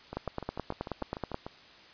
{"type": "two click trains", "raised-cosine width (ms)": 1, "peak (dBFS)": [-18, -24], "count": [12, 10], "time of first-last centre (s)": [[0.17, 1.344], [0.13, 1.465]], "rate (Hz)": [9.37, 6.74], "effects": ["white hiss -54 dBFS RMS until 1.93 s", "resampled to 11025 Hz"]}